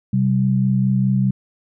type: tone pair together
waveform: sine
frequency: 129.13 / 194 Hz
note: C3 / G3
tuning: -22 / -18 cents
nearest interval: perfect fifth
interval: 704 cents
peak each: -17 dBFS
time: 0.13-1.31 s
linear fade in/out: 5 ms
effects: none